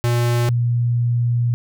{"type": "tone pair in turn", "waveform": ["square", "sine"], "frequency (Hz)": [119.7, 119.7], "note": ["A#2", "A#2"], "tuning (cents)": [46, 46], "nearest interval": "unison", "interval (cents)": 0, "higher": "neither", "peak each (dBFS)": [-16, -15], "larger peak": "second", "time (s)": [[0.04, 0.49], [0.49, 1.54]], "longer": "second", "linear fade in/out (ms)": 0, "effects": []}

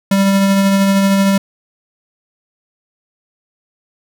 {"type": "tone with tremolo", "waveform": "square", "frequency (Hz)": 196, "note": "G3", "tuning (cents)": 0, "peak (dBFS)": -9, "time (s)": [0.11, 1.38], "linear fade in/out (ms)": 5, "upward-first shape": "triangle", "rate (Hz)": 13, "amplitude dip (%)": 30, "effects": []}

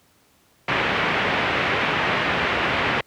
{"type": "low-pass noise", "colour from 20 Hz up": "white", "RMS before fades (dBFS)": -22, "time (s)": [0.68, 3.01], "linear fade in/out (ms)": 5, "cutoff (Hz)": 2600, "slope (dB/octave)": 24, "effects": ["pink hiss -59 dBFS RMS until 3.06 s", "high-pass 80 Hz 12 dB/octave"]}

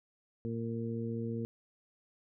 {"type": "harmonic tone", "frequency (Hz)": 115.1, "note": "A#2", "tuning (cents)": -22, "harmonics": [1, 2, 3, 4], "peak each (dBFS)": [-38, -37, -44, -41], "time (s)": [0.45, 1.45], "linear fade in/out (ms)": 0, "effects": []}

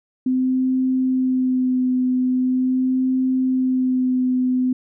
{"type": "tone with vibrato", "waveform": "sine", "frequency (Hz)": 256.4, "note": "C4", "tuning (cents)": -35, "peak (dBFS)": -16, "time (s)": [0.26, 4.73], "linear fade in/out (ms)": 5, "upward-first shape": "sine", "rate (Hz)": 0.42, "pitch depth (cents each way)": 18, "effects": []}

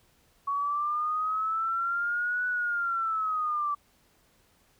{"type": "linear two-way sweep", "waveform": "sine", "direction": "up then down", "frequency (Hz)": [1116, 1484, 1156], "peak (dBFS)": -26, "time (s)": [0.47, 3.75], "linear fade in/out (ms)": 10, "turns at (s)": 2.47, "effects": ["pink hiss -65 dBFS RMS until 4.79 s"]}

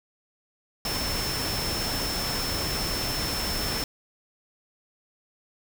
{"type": "tone in noise", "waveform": "sine", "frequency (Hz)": 5330, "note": "E8", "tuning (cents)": 18, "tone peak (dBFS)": -31, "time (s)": [0.85, 3.84], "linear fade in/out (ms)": 2, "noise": "pink", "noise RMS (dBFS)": -30, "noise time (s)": [0.85, 3.84], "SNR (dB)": -4, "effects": []}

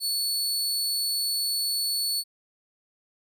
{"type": "tone", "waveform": "sawtooth", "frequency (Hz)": 4432, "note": "C#8", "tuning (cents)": -1, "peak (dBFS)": -22, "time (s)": [0, 2.24], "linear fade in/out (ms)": 50, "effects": []}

